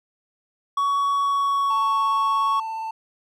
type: tone with pitch glide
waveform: triangle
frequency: 1123 to 1109.5 Hz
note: C#6 to C#6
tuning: +22 to +1 cents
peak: -17 dBFS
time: 0.77-2.6 s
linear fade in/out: 5 ms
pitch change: -21 cents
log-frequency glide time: 1.17-2.03 s
type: tone with vibrato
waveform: triangle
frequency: 890 Hz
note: A5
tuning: 20 cents sharp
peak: -25 dBFS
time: 1.7-2.91 s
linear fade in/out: 5 ms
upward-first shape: square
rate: 17 Hz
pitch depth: 9 cents each way
effects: none